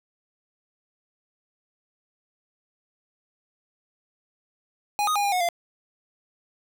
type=tone with pitch steps; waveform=square; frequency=825 / 1245 / 816 / 807 / 729 / 691 Hz; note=G#5 / D#6 / G#5 / G#5 / F#5 / F5; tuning=-12 / +1 / -31 / -50 / -26 / -19 cents; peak=-22 dBFS; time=4.99-5.488 s; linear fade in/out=0 ms; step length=83 ms; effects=none